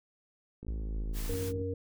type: click train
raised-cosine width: 3 ms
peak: -32 dBFS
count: 54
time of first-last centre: 0.63-1.615 s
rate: 53.8 Hz
type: linear sweep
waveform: sine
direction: down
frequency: 59.8 to 33.09 Hz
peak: -32 dBFS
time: 0.68-1.34 s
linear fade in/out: 0 ms
type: noise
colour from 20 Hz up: white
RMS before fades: -44 dBFS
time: 1.13-1.53 s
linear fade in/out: 50 ms
type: harmonic tone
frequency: 93.6 Hz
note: F#2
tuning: 20 cents sharp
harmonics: 1 / 3 / 5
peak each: -35 / -40 / -35 dBFS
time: 1.29-1.74 s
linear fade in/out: 5 ms
effects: none